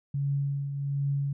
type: tone with tremolo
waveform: sine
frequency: 140.4 Hz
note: C#3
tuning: 22 cents sharp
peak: -24 dBFS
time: 0.14-1.33 s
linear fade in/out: 5 ms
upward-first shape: triangle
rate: 1.3 Hz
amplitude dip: 55%
effects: none